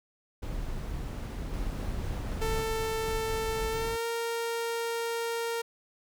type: noise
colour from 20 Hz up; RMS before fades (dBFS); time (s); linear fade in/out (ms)
brown; -35; 0.42-2.63; 10
type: noise with tremolo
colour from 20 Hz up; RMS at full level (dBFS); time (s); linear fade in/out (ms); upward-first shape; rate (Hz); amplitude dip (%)
brown; -35; 1.53-3.97; 10; triangle; 4; 35
type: tone with pitch glide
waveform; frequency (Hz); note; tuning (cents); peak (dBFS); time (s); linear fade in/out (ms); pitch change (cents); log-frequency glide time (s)
sawtooth; 444.3 to 463.4; A4 to A#4; +17 to -10; -26; 2.41-5.62; 10; +73; 3.7-4.05
effects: none